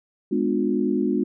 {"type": "chord", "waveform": "sine", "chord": "G# diminished seventh", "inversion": "none", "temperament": "just", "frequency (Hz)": [207.7, 249.2, 299, 358.8], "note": ["G#3", "B3", "D4", "F4"], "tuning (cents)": [0, 16, 31, 47], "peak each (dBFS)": -25, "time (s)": [0.31, 1.24], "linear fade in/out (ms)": 10, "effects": []}